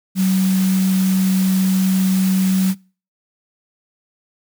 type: tone in noise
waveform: sine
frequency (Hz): 188.7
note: F#3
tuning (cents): +34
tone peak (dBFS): -13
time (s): 0.15-2.75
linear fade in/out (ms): 50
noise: white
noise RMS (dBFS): -29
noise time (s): 0.15-2.75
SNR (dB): +13
effects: noise-tail reverb RT60 0.4 s tail -25 dB re dry